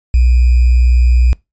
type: tone with sample-and-hold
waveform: sine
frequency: 61 Hz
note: B1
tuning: 21 cents flat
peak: -6 dBFS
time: 0.14-1.33 s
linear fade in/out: 0 ms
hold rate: 2450 Hz
effects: noise-tail reverb RT60 0.2 s tail -23 dB re dry + resampled to 16000 Hz